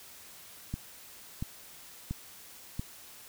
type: click train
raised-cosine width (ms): 5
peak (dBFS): -21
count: 4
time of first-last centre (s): 0.74-2.795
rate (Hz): 1.46
effects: white hiss -51 dBFS RMS until 3.28 s